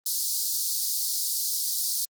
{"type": "high-pass noise", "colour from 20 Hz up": "pink", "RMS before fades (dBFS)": -27, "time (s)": [0.06, 2.05], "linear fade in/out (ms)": 2, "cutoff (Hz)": 4300, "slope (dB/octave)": 48, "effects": ["Opus 32 kbps"]}